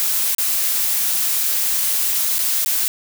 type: noise with dropouts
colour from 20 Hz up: blue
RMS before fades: -19 dBFS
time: 0-2.88 s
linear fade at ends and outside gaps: 0 ms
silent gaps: 0.348-0.383 / 2.384-2.39 / 2.647-2.66 s
effects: none